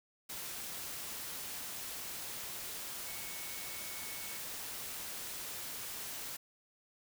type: tone in noise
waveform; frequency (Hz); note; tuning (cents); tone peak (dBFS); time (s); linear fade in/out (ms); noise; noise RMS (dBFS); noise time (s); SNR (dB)
sine; 2217; C#7; 0; -52; 3.06-4.38; 10; white; -43; 0.29-6.37; -12
effects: none